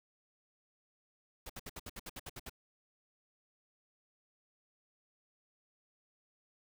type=noise bursts; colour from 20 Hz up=pink; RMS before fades=-45 dBFS; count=11; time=1.46-2.496 s; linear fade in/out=5 ms; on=36 ms; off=64 ms; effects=none